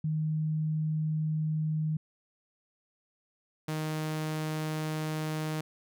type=tone pair in turn; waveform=sine / sawtooth; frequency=155.6 / 155.6 Hz; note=D#3 / D#3; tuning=0 / 0 cents; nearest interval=unison; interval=0 cents; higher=neither; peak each=-27 dBFS; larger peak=neither; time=0.04-1.97 / 3.68-5.61 s; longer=neither; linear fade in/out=5 ms; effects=none